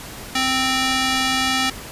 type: tone with band-pass filter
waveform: square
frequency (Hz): 261.6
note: C4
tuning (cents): 0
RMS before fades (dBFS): -20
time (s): 0.35-1.7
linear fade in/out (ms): 5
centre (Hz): 3500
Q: 0.73
effects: pink hiss -35 dBFS RMS until 1.91 s + resampled to 32000 Hz